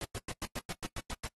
pink noise bursts, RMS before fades -38 dBFS, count 10, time 0.01-1.27 s, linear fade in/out 2 ms, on 36 ms, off 100 ms, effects noise-tail reverb RT60 0.1 s tail -21 dB re dry + AAC 32 kbps

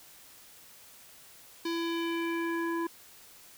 square tone with low-pass filter sweep, 334.8 Hz, E4, 27 cents sharp, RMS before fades -32 dBFS, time 1.65-2.87 s, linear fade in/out 5 ms, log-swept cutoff 4600 to 1300 Hz, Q 2.3, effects white hiss -54 dBFS RMS until 3.57 s

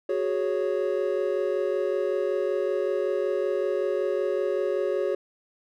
triangle chord, F# suspended second, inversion none, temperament equal, 370 / 415.3 / 554.4 Hz, F#4 / G#4 / C#5, 0 / 0 / 0 cents, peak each -26 dBFS, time 0.09-5.15 s, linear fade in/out 5 ms, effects none

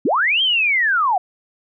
sine linear two-way sweep, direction up then down, 194.5 to 3220 to 699 Hz, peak -14 dBFS, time 0.05-1.18 s, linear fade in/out 5 ms, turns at 0.42 s, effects none

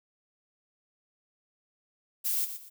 violet noise with echo, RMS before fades -29 dBFS, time 2.24-2.46 s, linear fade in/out 20 ms, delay 120 ms, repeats 2, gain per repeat -10 dB, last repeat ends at 2.7 s, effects none

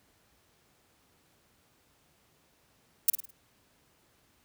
violet noise with echo, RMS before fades -20 dBFS, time 3.08-3.1 s, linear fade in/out 5 ms, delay 52 ms, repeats 4, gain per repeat -8 dB, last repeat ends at 3.308 s, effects pink hiss -67 dBFS RMS until 4.44 s + high-pass 60 Hz 12 dB/octave

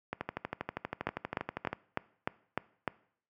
two click trains, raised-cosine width 0.5 ms, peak -15 / -19 dBFS, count 7 / 21, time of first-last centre 1.07-2.877 / 0.13-1.73 s, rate 3.32 / 12.5 Hz, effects noise-tail reverb RT60 0.6 s tail -21 dB re dry + high-pass 100 Hz 12 dB/octave

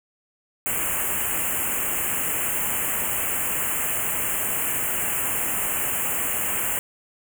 white band-stop noise, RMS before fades -25 dBFS, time 0.66-6.79 s, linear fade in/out 0 ms, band 3000 to 6900 Hz, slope 96 dB/octave, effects none

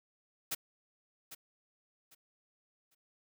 white noise with echo, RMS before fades -35 dBFS, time 0.51-0.55 s, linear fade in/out 10 ms, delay 800 ms, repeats 3, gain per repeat -12 dB, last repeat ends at 2.95 s, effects none

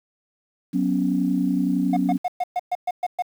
sine chord, F# suspended fourth, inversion none, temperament just, 185 / 246.7 / 277.5 Hz, F#3 / B3 / C#4, 0 / -2 / +2 cents, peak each -23 / -24 / -22 dBFS, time 0.73-2.18 s, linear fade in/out 20 ms
triangle tone bursts, 720 Hz, F#5, 47 cents flat, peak -18 dBFS, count 9, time 1.93-3.223 s, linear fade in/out 5 ms, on 37 ms, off 120 ms
effects tanh soft clip ceiling -8 dBFS + 8-bit

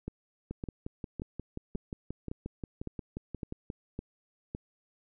two click trains, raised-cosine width 3 ms, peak -23 / -24 dBFS, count 9 / 19, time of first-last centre 0.08-4.549 / 0.51-3.701 s, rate 1.79 / 5.64 Hz, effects none

